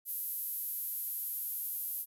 sawtooth tone with high-pass filter, 410.3 Hz, G#4, 21 cents flat, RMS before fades -38 dBFS, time 0.05-2.06 s, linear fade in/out 50 ms, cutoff 12000 Hz, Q 6.2, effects none

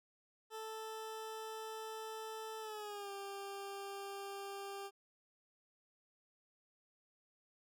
20% pulse tone with pitch glide, 440 to 396.6 Hz, A4 to G4, 0 to +20 cents, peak -39 dBFS, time 0.5-4.91 s, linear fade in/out 50 ms, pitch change -180 cents, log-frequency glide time 2.6-3.11 s, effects none

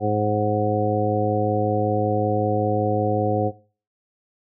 harmonic tone, 105.3 Hz, G#2, 24 cents sharp, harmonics 1 / 2 / 3 / 4 / 5 / 7, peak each -25 / -28 / -27 / -26 / -25 / -24 dBFS, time 0-3.52 s, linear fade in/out 50 ms, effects noise-tail reverb RT60 0.4 s tail -19 dB re dry

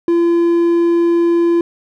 triangle tone, 340.7 Hz, F4, 43 cents flat, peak -8 dBFS, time 0.08-1.61 s, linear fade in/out 2 ms, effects none

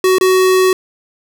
square tone with dropouts, 373.5 Hz, F#4, 16 cents sharp, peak -9 dBFS, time 0.04-0.73 s, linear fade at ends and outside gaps 2 ms, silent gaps 0.184-0.21 s, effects none

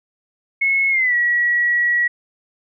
sine tone with pitch glide, 2184 to 1923.4 Hz, C#7 to B6, -26 to -46 cents, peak -14 dBFS, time 0.61-2.08 s, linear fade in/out 10 ms, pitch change -220 cents, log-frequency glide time 0.9-1.15 s, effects none

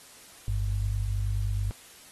sine tone pair together, 50.55 / 100 Hz, G#1 / G2, -46 / +35 cents, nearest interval octave, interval 1181 cents, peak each -28 dBFS, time 0.48-1.71 s, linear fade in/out 0 ms, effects white hiss -51 dBFS RMS until 2.11 s + AAC 32 kbps

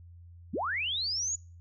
sine linear sweep, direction up, 135.1 to 6940 Hz, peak -29 dBFS, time 0.53-1.36 s, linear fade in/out 10 ms, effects noise-tail reverb RT60 0.4 s tail -26 dB re dry + added 86 Hz sine -48 dBFS peak until 1.6 s

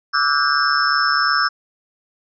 sine tone cluster, 1161 / 1309 / 1452 / 1595 / 5280 Hz, D6 / E6 / F#6 / G6 / E8, -20 / -13 / -33 / +30 / +2 cents, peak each -21 dBFS, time 0.13-1.49 s, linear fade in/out 20 ms, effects none

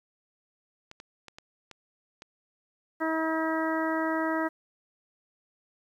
clicks, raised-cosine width 0.2 ms, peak -27 dBFS, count 6, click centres 0.914 / 1.001 / 1.283 / 1.385 / 1.713 / 2.221 s
harmonic tone, 320.5 Hz, E4, 49 cents flat, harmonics 1 / 2 / 3 / 4 / 5 / 6, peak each -29 / -32 / -34 / -35 / -36 / -37 dBFS, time 3-4.49 s, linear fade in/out 20 ms
effects 10-bit

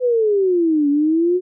sine exponential two-way sweep, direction down then up, 510 to 283 to 370.5 Hz, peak -13 dBFS, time 0-1.41 s, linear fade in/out 50 ms, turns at 0.89 s, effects none

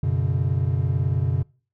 triangle chord, F# suspended fourth, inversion none, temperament equal with one note detuned, 92.5 / 123.47 / 141.75 Hz, F#2 / B2 / C#3, 0 / 0 / +39 cents, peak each -22 dBFS, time 0.03-1.43 s, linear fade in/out 5 ms, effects noise-tail reverb RT60 0.4 s tail -24 dB re dry

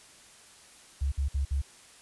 sine tone bursts, 69.3 Hz, C#2, in tune, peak -25 dBFS, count 4, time 1.01-1.618 s, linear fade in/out 10 ms, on 110 ms, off 56 ms, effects white hiss -54 dBFS RMS until 2.01 s + resampled to 24000 Hz

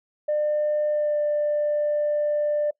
sine tone with pitch glide, 600 to 593.5 Hz, D5 to D5, +37 to +18 cents, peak -19 dBFS, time 0.28-2.71 s, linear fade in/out 10 ms, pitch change -19 cents, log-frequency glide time 0.89-1.19 s, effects noise-tail reverb RT60 0.1 s tail -23 dB re dry + tanh soft clip ceiling -17 dBFS

